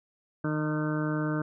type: harmonic tone with a mistuned harmonic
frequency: 152.7 Hz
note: D#3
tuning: 32 cents flat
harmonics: 1 / 2 / 3 / 4 / 6 / 7 / 8 / 9 / 10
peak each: -30 / -30 / -39 / -38 / -44 / -46 / -41 / -42 / -39 dBFS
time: 0.44-1.42 s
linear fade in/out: 5 ms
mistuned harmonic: 1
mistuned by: +21 cents
effects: none